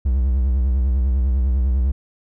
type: tone with vibrato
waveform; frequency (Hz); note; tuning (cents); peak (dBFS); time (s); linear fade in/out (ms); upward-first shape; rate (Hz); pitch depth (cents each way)
triangle; 64.4; C2; -27; -13; 0.05-1.92; 10; sine; 10; 140
effects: none